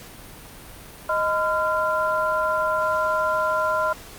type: tone cluster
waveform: sine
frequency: 624 / 1015 / 1384 Hz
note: D#5 / B5 / F6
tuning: +5 / +47 / -16 cents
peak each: -24 dBFS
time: 1.09-3.93 s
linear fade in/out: 5 ms
effects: pink hiss -42 dBFS RMS until 4.18 s + Opus 48 kbps